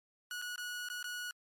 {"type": "tone with dropouts", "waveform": "sawtooth", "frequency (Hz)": 1461, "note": "F#6", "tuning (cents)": -22, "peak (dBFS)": -35, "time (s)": [0.31, 1.31], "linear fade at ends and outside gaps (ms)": 1, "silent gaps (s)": [[0.416, 0.422], [0.559, 0.579], [0.887, 0.9], [1.028, 1.042]], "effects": ["MP3 64 kbps"]}